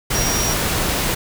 sine tone in noise, 5680 Hz, F8, 28 cents sharp, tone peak -22 dBFS, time 0.14-0.54 s, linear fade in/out 10 ms, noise pink, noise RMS -20 dBFS, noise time 0.1-1.15 s, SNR -5 dB, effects none

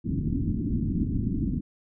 white low-pass noise, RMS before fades -27 dBFS, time 0.04-1.61 s, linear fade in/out 20 ms, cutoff 290 Hz, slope 48 dB/octave, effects none

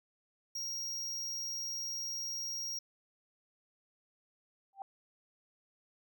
square tone, 5620 Hz, F8, 10 cents sharp, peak -37 dBFS, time 0.55-2.79 s, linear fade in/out 5 ms
sine tone with exponential growth, 784 Hz, G5, in tune, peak -35 dBFS, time 4.73-4.82 s, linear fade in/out 1 ms, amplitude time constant 19 ms
effects none

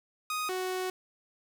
sawtooth tone pair in turn, 1246 / 370.4 Hz, D#6 / F#4, +2 / +2 cents, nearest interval octave + major sixth, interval 2100 cents, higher first, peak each -27 dBFS, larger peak neither, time 0.3-0.49 / 0.49-0.9 s, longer second, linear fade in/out 2 ms, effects none

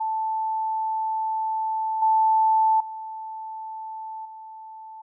sine tone with level steps, 880 Hz, A5, in tune, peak -23 / -16 / -32 / -38 dBFS, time 0-5.02 s, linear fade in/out 10 ms, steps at 2.02 / 2.8 / 4.25 s, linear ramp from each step 5 ms, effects none

